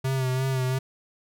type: tone with vibrato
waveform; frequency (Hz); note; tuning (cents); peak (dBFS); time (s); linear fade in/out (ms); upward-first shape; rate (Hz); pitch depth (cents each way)
square; 130.81; C3; 0; -24; 0.04-0.79; 10; sine; 2.9; 38
effects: none